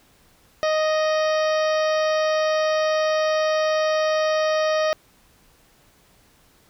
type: harmonic tone with a mistuned harmonic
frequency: 622.3 Hz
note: D#5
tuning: in tune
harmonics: 1 / 2 / 3 / 4 / 5 / 6 / 7 / 8 / 9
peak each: -19 / -27 / -30 / -36 / -37 / -38 / -40 / -40 / -37 dBFS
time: 0.63-4.93 s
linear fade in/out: 0 ms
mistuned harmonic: 7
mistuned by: +40 cents
effects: pink hiss -57 dBFS RMS until 6.69 s